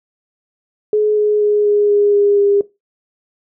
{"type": "tone with pitch steps", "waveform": "sine", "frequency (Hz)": [423.8, 420.4, 417, 413.6, 410.3, 407, 403.7], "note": ["G#4", "G#4", "G#4", "G#4", "G#4", "G#4", "G#4"], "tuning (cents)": [35, 21, 7, -7, -21, -35, -49], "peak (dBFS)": -10, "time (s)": [0.93, 2.61], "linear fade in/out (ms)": 2, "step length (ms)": 240, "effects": ["noise-tail reverb RT60 0.2 s tail -17 dB re dry"]}